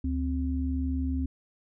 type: tone pair together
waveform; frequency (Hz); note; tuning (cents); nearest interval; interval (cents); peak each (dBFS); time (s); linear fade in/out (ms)
sine; 73.42 / 261.6; D2 / C4; 0 / 0; octave + minor seventh; 2200; -28 / -30; 0.04-1.26; 5
effects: none